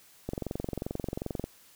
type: click train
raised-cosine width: 2 ms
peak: -19 dBFS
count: 27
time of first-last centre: 0.29-1.44 s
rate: 22.6 Hz
effects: white hiss -58 dBFS RMS until 1.75 s